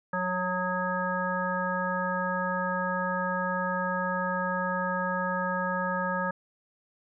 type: harmonic tone with a mistuned harmonic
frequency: 183.3 Hz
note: F#3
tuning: 16 cents flat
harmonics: 1 / 3 / 5 / 7 / 9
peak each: -33 / -33 / -33 / -33 / -33 dBFS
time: 0.13-6.31 s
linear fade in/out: 5 ms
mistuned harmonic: 7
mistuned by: -32 cents
effects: none